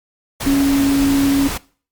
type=tone in noise; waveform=sine; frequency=277.4 Hz; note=C#4; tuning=1 cent sharp; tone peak=-12 dBFS; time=0.46-1.48 s; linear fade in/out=10 ms; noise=pink; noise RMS=-24 dBFS; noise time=0.4-1.58 s; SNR=+9 dB; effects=noise-tail reverb RT60 0.4 s tail -20 dB re dry + Opus 48 kbps